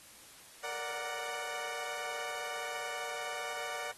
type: chord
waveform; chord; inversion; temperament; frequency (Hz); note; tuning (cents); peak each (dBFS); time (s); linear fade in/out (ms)
15% pulse; Bb augmented; none; equal; 466.2 / 587.3 / 740; Bb4 / D5 / F#5; 0 / 0 / 0; -39 / -37 / -35; 0.63-3.92; 10
effects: white hiss -55 dBFS RMS until 3.97 s + AAC 32 kbps